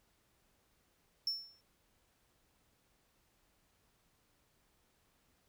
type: tone with exponential decay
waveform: triangle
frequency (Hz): 5400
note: E8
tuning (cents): +41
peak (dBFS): -29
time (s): 1.27-1.61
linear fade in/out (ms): 2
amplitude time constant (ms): 72
effects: pink hiss -74 dBFS RMS until 5.48 s